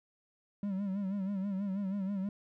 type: tone with vibrato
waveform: triangle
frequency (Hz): 196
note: G3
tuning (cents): 0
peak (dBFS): -30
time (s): 0.63-2.29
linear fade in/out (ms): 2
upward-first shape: sine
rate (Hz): 6.2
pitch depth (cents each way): 80
effects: none